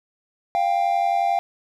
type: tone pair together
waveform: triangle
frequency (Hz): 698 / 789.2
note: F5 / G5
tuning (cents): -1 / +11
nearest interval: major second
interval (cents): 212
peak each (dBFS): -19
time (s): 0.55-1.39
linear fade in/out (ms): 0
effects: none